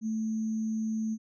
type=tone with sample-and-hold; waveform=sine; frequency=220.1 Hz; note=A3; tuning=1 cent sharp; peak=-28 dBFS; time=0.01-1.18 s; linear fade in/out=50 ms; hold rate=6300 Hz; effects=resampled to 24000 Hz